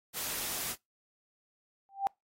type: noise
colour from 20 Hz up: white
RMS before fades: -36 dBFS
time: 0.13-0.76 s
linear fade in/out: 50 ms
type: tone with exponential growth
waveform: sine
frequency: 787 Hz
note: G5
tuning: 7 cents sharp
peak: -22 dBFS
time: 1.89-2.07 s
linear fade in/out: 0 ms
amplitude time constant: 37 ms
effects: noise-tail reverb RT60 0.2 s tail -26 dB re dry + AAC 48 kbps